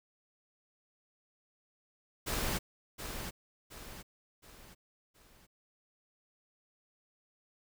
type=noise with echo; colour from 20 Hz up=pink; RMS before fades=-34 dBFS; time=2.26-2.59 s; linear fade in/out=20 ms; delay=720 ms; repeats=4; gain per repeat=-7 dB; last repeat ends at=5.47 s; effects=none